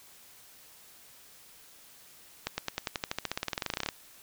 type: accelerating click train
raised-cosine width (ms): 0.2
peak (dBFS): -13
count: 25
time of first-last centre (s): 2.47-3.888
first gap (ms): 110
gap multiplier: 0.94
effects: white hiss -55 dBFS RMS until 4.22 s